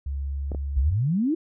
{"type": "tone with pitch glide", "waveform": "sine", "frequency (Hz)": [69.3, 69.94], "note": ["C#2", "C#2"], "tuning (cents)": [0, 16], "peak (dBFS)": -26, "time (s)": [0.06, 0.93], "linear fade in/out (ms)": 5, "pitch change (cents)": 16, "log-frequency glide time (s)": [0.2, 0.6]}
{"type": "clicks", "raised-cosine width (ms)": 2, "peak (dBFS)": -20, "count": 2, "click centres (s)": [0.518, 0.548]}
{"type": "exponential sweep", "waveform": "sine", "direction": "up", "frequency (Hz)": [56.2, 341.1], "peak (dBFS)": -20, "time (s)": [0.76, 1.35], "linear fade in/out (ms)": 10}
{"effects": []}